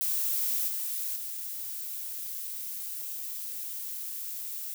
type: noise with level steps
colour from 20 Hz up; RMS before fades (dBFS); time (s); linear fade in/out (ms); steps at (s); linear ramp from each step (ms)
violet; -29 / -33 / -37; 0.01-4.74; 0; 0.68 / 1.16; 2
effects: none